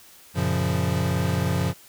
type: chord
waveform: square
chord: Gb major seventh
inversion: none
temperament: equal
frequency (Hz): 92.5 / 116.54 / 138.59 / 174.61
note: Gb2 / Bb2 / Db3 / F3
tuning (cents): 0 / 0 / 0 / 0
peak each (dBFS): -27 / -30 / -28 / -27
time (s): 0.34-1.74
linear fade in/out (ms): 50
effects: white hiss -50 dBFS RMS until 1.88 s